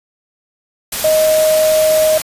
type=tone in noise; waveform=sine; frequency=625 Hz; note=D#5; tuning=8 cents sharp; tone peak=-9 dBFS; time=1.04-2.18 s; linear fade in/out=5 ms; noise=white; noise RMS=-20 dBFS; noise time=0.92-2.22 s; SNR=+8 dB; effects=resampled to 32000 Hz